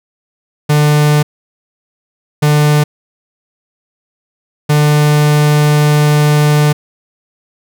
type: tone bursts at uneven times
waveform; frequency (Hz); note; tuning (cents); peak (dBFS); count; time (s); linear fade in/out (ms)
45% pulse; 148.9; D3; +24; -7; 3; 0.69-1.23 / 2.42-2.84 / 4.69-6.73; 10
effects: none